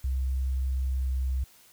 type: tone with pitch glide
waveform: sine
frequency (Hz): 65.41 to 64.92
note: C2 to C2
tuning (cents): 0 to -13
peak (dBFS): -25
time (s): 0.04-1.44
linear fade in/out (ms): 5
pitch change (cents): -13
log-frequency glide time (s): 0.97-1.06
effects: white hiss -57 dBFS RMS until 1.72 s